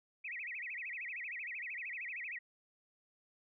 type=tone with vibrato; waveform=sine; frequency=2217 Hz; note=C#7; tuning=in tune; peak=-40 dBFS; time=0.24-2.39 s; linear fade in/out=10 ms; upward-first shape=sine; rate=13 Hz; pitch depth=290 cents each way; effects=none